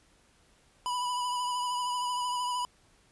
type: tone with vibrato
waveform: square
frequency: 987 Hz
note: B5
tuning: 1 cent flat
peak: -30 dBFS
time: 0.86-2.65 s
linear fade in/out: 0 ms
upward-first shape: triangle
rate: 13 Hz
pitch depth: 32 cents each way
effects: pink hiss -64 dBFS RMS until 3.11 s + resampled to 24000 Hz